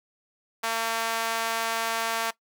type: tone with high-pass filter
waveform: sawtooth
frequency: 227 Hz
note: A#3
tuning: 46 cents flat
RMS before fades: -28 dBFS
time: 0.63-2.31 s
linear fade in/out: 10 ms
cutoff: 920 Hz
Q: 1.2
effects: noise-tail reverb RT60 0.1 s tail -18 dB re dry